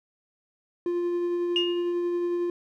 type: tone with tremolo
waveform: triangle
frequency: 349.2 Hz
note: F4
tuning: in tune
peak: -21 dBFS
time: 0.86-2.5 s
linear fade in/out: 2 ms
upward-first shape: triangle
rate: 11 Hz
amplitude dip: 25%
type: tone with exponential decay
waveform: sine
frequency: 2845 Hz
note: F7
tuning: 31 cents sharp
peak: -19 dBFS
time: 1.56-1.93 s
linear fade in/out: 1 ms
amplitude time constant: 80 ms
effects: tanh soft clip ceiling -13 dBFS